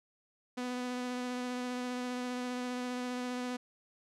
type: tone with vibrato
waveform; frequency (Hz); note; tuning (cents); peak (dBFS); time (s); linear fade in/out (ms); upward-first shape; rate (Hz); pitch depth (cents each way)
sawtooth; 248.6; B3; +12; -31; 0.57-3.57; 10; sine; 15; 12
effects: low-pass 8000 Hz 12 dB/octave